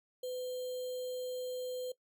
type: tone with sample-and-hold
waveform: sine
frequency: 504 Hz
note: B4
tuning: 35 cents sharp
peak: -36 dBFS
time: 0.23-1.92 s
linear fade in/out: 5 ms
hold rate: 3675 Hz
effects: noise-tail reverb RT60 0.1 s tail -19 dB re dry